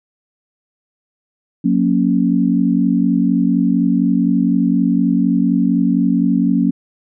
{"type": "chord", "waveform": "sine", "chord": "F# major", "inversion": "none", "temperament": "equal with one note detuned", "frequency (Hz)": [181.82, 233.1, 277.2], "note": ["F#3", "A#3", "C#4"], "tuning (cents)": [-30, 0, 0], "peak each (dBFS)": -16, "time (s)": [1.64, 6.71], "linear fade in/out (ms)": 10, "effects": []}